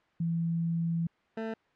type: tone pair in turn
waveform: sine / 20% pulse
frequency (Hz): 167 / 222.9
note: E3 / A3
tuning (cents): +23 / +23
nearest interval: perfect fourth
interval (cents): 500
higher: second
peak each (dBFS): -27 / -28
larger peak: first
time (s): 0.2-1.07 / 1.37-1.54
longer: first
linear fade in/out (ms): 5
effects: white hiss -67 dBFS RMS until 1.75 s + low-pass 2000 Hz 12 dB/octave